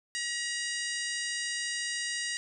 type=harmonic tone; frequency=954 Hz; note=A#5; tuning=40 cents sharp; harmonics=2 / 3 / 4 / 5 / 6 / 7 / 8 / 9; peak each=-35 / -40 / -42 / -39 / -42 / -43 / -45 / -41 dBFS; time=0.15-2.37 s; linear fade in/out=0 ms; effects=11-bit